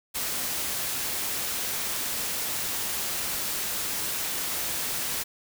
white noise, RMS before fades -30 dBFS, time 0.14-5.24 s, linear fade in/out 20 ms, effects none

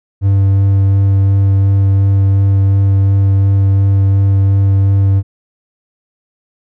triangle tone with vibrato, 98 Hz, G2, in tune, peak -5 dBFS, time 0.21-5.23 s, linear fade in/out 50 ms, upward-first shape sine, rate 2.8 Hz, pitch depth 9 cents each way, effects none

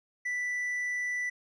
triangle tone, 1975.5 Hz, B6, in tune, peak -28 dBFS, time 0.25-1.3 s, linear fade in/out 10 ms, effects resampled to 22050 Hz

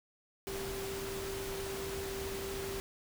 sine tone in noise, 390.1 Hz, G4, 8 cents flat, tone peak -39 dBFS, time 0.47-2.8 s, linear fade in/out 0 ms, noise pink, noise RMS -42 dBFS, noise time 0.47-2.8 s, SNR 0 dB, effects none

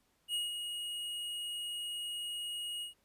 square tone with ADSR envelope, 2882 Hz, F#7, 46 cents flat, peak -32 dBFS, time 0.28-2.94 s, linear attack 61 ms, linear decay 170 ms, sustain -6 dB, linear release 120 ms, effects pink hiss -74 dBFS RMS until 3.04 s + resampled to 32000 Hz

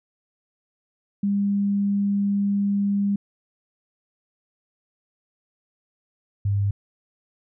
sine tone pair in turn, 200.9 / 100.45 Hz, G3 / G2, +43 / +43 cents, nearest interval octave, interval 1200 cents, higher first, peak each -19 dBFS, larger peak neither, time 1.23-3.16 / 6.45-6.71 s, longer first, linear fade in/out 5 ms, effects none

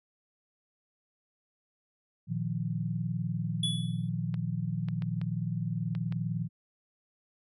sine chord, Bb suspended fourth, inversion none, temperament equal with one note detuned, 116.54 / 155.56 / 175.83 Hz, Bb2 / Eb3 / F3, 0 / 0 / +12 cents, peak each -34 dBFS, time 2.27-6.49 s, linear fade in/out 50 ms
square tone with exponential decay, 3413 Hz, G#7, 47 cents sharp, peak -27 dBFS, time 3.63-4.09 s, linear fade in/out 5 ms, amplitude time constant 100 ms
clicks, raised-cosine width 0.3 ms, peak -29 dBFS, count 6, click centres 4.342 / 4.886 / 5.022 / 5.215 / 5.951 / 6.124 s
effects resampled to 32000 Hz

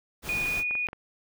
pink noise, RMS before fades -37 dBFS, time 0.22-0.64 s, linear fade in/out 50 ms
sine tone, 2461 Hz, D#7, 20 cents flat, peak -26 dBFS, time 0.29-0.87 s, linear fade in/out 0 ms
clicks, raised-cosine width 0.5 ms, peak -25 dBFS, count 4, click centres 0.71 / 0.753 / 0.887 / 0.931 s
effects none

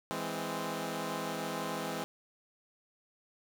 10% pulse chord, E augmented, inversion none, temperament equal with one note detuned, 164.81 / 207.7 / 260.1 Hz, E3 / G#3 / B#3, 0 / 0 / -10 cents, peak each -31 dBFS, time 0.11-2.04 s, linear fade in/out 0 ms, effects none

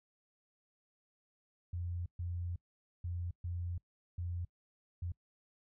sine tone bursts at uneven times, 87.31 Hz, F2, in tune, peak -36 dBFS, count 6, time 1.73-2.06 / 2.19-2.56 / 3.04-3.31 / 3.44-3.78 / 4.18-4.45 / 5.02-5.12 s, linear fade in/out 5 ms, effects noise-tail reverb RT60 0.1 s tail -24 dB re dry

